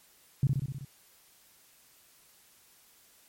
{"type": "tone with echo", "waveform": "sine", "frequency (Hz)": 135.6, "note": "C#3", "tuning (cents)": -38, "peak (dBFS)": -20, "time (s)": [0.43, 0.47], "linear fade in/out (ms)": 2, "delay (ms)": 63, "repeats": 6, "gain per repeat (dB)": -3, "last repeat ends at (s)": 0.848, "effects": ["white hiss -61 dBFS RMS until 3.28 s", "MP3 64 kbps"]}